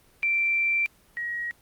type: tone pair in turn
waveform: sine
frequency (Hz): 2349 / 1898.3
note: D7 / A#6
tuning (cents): 0 / +31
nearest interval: major third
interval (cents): 369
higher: first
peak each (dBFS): -21 / -28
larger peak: first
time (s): 0.23-0.86 / 1.17-1.51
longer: first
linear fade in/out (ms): 0
effects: pink hiss -59 dBFS RMS until 1.61 s + Opus 24 kbps